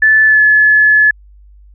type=tone with pitch glide; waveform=sine; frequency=1745 to 1715 Hz; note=A6 to A6; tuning=-15 to -45 cents; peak=-5 dBFS; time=0.02-1.11 s; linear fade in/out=5 ms; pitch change=-30 cents; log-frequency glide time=0.26-0.41 s; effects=added 50 Hz sine -38 dBFS peak until 1.74 s